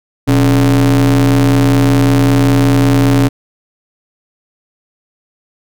square ring-modulated tone, 77.2 Hz, D#2, 13 cents flat, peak -5 dBFS, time 0.27-3.29 s, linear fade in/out 20 ms, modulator 199 Hz, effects none

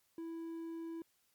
triangle tone, 330 Hz, E4, 2 cents sharp, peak -39 dBFS, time 0.18-1.02 s, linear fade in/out 2 ms, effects white hiss -75 dBFS RMS until 1.34 s + MP3 96 kbps

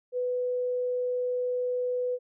sine tone, 496.8 Hz, B4, 10 cents sharp, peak -26 dBFS, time 0.12-2.19 s, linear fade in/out 50 ms, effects none

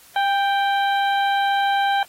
harmonic tone with a mistuned harmonic, 784 Hz, G5, in tune, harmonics 1 / 2 / 3 / 4 / 5, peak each -18 / -24 / -34 / -30 / -34 dBFS, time 0.16-2.03 s, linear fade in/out 2 ms, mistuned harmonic 1, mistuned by +28 cents, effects white hiss -49 dBFS RMS until 2.08 s + AAC 48 kbps

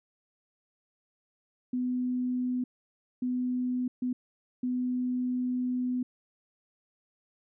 sine tone bursts at uneven times, 250.3 Hz, B3, 23 cents sharp, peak -27 dBFS, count 4, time 1.73-2.64 / 3.22-3.88 / 4.02-4.13 / 4.63-6.03 s, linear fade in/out 5 ms, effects none

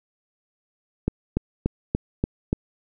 click train, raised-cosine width 3 ms, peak -8 dBFS, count 6, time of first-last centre 1.08-2.529 s, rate 3.45 Hz, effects none

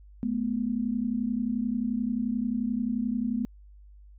sine tone pair together, 214.6 / 246 Hz, A3 / B3, -43 / -7 cents, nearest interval major second, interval 236 cents, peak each -29 / -28 dBFS, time 0.23-3.45 s, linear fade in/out 0 ms, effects added 50 Hz sine -48 dBFS peak until 4.18 s

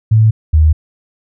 sine tone pair in turn, 110 / 77.78 Hz, A2 / D#2, 0 / 0 cents, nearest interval tritone, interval 600 cents, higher first, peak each -5 dBFS, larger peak neither, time 0.11-0.31 / 0.53-0.73 s, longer neither, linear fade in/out 10 ms, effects none

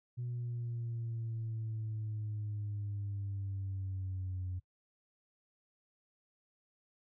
sine exponential sweep, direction down, 122.5 to 91 Hz, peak -35 dBFS, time 0.17-4.6 s, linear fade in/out 20 ms, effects noise-tail reverb RT60 0.1 s tail -18 dB re dry + tanh soft clip ceiling -33 dBFS

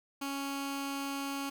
15% pulse tone with notch filter, 277.2 Hz, C#4, in tune, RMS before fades -37 dBFS, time 0.21-1.5 s, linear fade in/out 10 ms, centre 610 Hz, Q 1.3, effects 9-bit

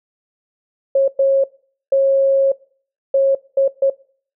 sine tone bursts at uneven times, 544 Hz, C#5, 33 cents flat, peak -10 dBFS, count 6, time 0.95-1.08 / 1.19-1.44 / 1.92-2.52 / 3.14-3.35 / 3.57-3.68 / 3.82-3.9 s, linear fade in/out 5 ms, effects noise-tail reverb RT60 0.5 s tail -23 dB re dry

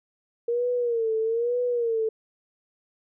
sine tone with vibrato, 466.2 Hz, A#4, in tune, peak -22 dBFS, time 0.48-2.09 s, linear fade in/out 5 ms, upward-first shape sine, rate 1.1 Hz, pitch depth 95 cents each way, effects none

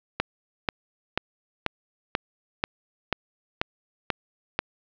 click train, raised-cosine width 0.3 ms, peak -6 dBFS, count 10, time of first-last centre 0.2-4.59 s, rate 2.05 Hz, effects low-pass 4000 Hz 12 dB/octave + 8-bit

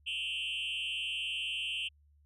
sine tone with frequency modulation, 2904 Hz, F#7, 33 cents flat, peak -31 dBFS, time 0.06-1.89 s, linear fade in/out 20 ms, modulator 170 Hz, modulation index 1.7, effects tanh soft clip ceiling -32 dBFS + added 73 Hz sine -62 dBFS peak until 2.25 s

